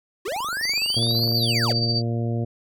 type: linear two-way sweep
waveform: square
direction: up then down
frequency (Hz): 329.6 to 4757 to 374.4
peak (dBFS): -26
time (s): 0.25-1.73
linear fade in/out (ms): 10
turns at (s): 1.34
type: click train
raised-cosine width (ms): 1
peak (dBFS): -26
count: 26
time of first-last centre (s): 0.28-1.317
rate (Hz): 24.1
type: tone with tremolo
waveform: sine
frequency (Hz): 4629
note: D8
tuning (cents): -26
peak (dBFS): -20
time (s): 0.62-2.02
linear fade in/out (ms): 20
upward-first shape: sine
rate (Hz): 15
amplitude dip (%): 60
type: harmonic tone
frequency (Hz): 116.54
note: A#2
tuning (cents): 0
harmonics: 1 / 2 / 3 / 4 / 5 / 6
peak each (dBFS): -23 / -29 / -33 / -35 / -37 / -39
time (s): 0.96-2.45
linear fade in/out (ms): 10
effects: none